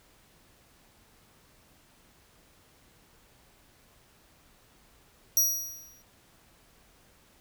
sawtooth tone with exponential decay, 5760 Hz, F#8, 47 cents flat, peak -16 dBFS, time 5.37-6.02 s, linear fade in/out 1 ms, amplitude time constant 140 ms, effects pink hiss -61 dBFS RMS until 7.4 s

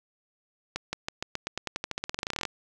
accelerating click train, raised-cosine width 0.2 ms, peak -13 dBFS, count 25, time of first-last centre 0.76-2.452 s, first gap 170 ms, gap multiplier 0.91, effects none

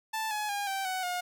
sawtooth tone with pitch steps, 880 / 844.6 / 810.7 / 778.1 / 746.9 / 716.8 Hz, A5 / G#5 / G#5 / G5 / F#5 / F5, 0 / +29 / -42 / -13 / +16 / +45 cents, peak -27 dBFS, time 0.13-1.21 s, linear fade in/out 10 ms, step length 180 ms, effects none

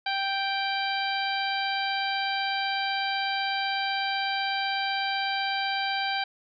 harmonic tone, 784 Hz, G5, in tune, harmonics 1 / 2 / 3 / 4 / 5 / 6, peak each -29 / -32 / -34 / -35 / -36 / -37 dBFS, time 0.06-6.24 s, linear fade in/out 5 ms, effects none

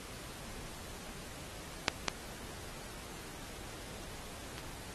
clicks, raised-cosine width 0.2 ms, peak -6 / -9 / -24 dBFS, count 3, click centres 1.882 / 2.083 / 4.581 s, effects pink hiss -48 dBFS RMS until 4.94 s + AAC 32 kbps

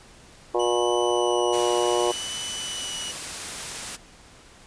harmonic tone, 120 Hz, B2, 49 cents flat, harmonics 3 / 4 / 5 / 6 / 7 / 8 / 9, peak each -24 / -26 / -28 / -30 / -31 / -32 / -33 dBFS, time 0.54-2.12 s, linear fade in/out 10 ms
sawtooth tone with vibrato, 2960 Hz, F#7, in tune, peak -28 dBFS, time 0.59-3.12 s, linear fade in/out 10 ms, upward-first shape sine, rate 0.68 Hz, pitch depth 16 cents each way
white noise, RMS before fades -33 dBFS, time 1.52-3.97 s, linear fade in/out 20 ms
effects pink hiss -50 dBFS RMS until 4.66 s + resampled to 22050 Hz

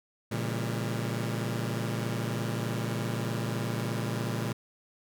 sawtooth chord, A# diminished seventh, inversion none, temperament just, 116.54 / 139.85 / 167.82 / 201.4 Hz, A#2 / C#3 / E3 / G3, 0 / +16 / +31 / +47 cents, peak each -28 / -33 / -34 / -33 dBFS, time 0.31-4.53 s, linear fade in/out 10 ms, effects none

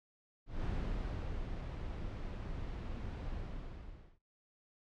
brown noise with ADSR envelope, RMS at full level -36 dBFS, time 0.46-4.19 s, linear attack 180 ms, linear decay 850 ms, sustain -5 dB, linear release 880 ms, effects noise-tail reverb RT60 0.3 s tail -25 dB re dry + low-pass 4000 Hz 12 dB/octave

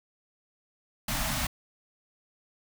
pink band-stop noise, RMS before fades -30 dBFS, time 1.08-1.47 s, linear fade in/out 5 ms, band 290 to 580 Hz, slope 96 dB/octave, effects none

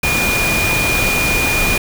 sine tone in noise, 2433 Hz, D#7, 39 cents flat, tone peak -16 dBFS, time 0.03-1.78 s, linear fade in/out 5 ms, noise pink, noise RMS -18 dBFS, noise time 0.03-1.78 s, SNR -1 dB, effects none

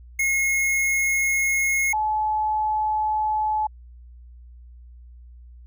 square / sine tone pair in turn, 2163 / 858.4 Hz, C#7 / A5, -43 / -43 cents, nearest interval octave + major third, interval 1600 cents, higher first, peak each -20 dBFS, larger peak neither, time 0.19-1.93 / 1.93-3.67 s, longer neither, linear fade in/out 5 ms, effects added 60 Hz sine -42 dBFS peak until 5.66 s

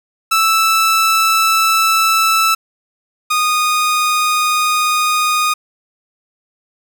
sawtooth tone pair in turn, 1318.5 / 1234.1 Hz, E6 / D#6, 0 / -15 cents, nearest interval minor second, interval 115 cents, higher first, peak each -7 / -9 dBFS, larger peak first, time 0.31-2.55 / 3.3-5.54 s, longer neither, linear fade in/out 10 ms, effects none

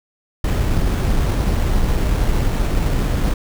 brown noise with sample-and-hold, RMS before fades -17 dBFS, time 0.44-3.34 s, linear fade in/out 5 ms, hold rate 4900 Hz, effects none

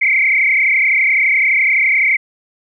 sine tone with frequency modulation, 2187 Hz, C#7, 24 cents flat, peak -10 dBFS, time 0.01-2.17 s, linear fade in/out 10 ms, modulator 31.8 Hz, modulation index 4.2, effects none

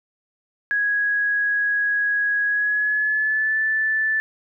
sine tone with pitch glide, 1661.2 to 1754.9 Hz, G#6 to A6, 0 to -5 cents, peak -18 dBFS, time 0.71-4.2 s, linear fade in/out 0 ms, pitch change +95 cents, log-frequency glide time 2.46-3.58 s, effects none

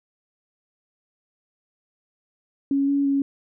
sine tone with pitch steps, 277.2 / 281.1 / 277.3 Hz, C#4 / C#4 / C#4, 0 / +24 / +1 cents, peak -18 dBFS, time 2.71-3.22 s, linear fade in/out 2 ms, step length 170 ms, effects none

